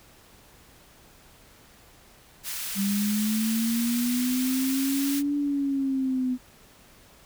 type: high-pass noise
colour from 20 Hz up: white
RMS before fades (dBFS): -33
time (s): 2.43-5.23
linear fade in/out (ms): 50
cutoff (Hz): 1400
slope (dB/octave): 12
type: linear two-way sweep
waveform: sine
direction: up then down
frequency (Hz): 196 to 289.5 to 250.3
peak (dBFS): -23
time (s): 2.75-6.38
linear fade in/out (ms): 50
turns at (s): 5.36
effects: pink hiss -54 dBFS RMS until 7.25 s